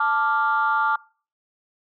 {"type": "chord", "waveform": "sine", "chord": "D minor", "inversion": "second", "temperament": "equal", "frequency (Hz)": [880, 1174.7, 1396.9], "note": ["A5", "D6", "F6"], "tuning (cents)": [0, 0, 0], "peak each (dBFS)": -22, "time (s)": [0, 0.96], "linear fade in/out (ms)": 5, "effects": ["noise-tail reverb RT60 0.4 s tail -23 dB re dry", "tanh soft clip ceiling -11 dBFS"]}